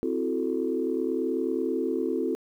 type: chord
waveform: sine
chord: F# half-diminished seventh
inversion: second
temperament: equal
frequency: 261.6 / 329.6 / 370 / 440 Hz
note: C4 / E4 / F#4 / A4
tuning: 0 / 0 / 0 / 0 cents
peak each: -30 dBFS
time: 0.03-2.35 s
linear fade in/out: 0 ms
effects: tanh soft clip ceiling -14 dBFS + 10-bit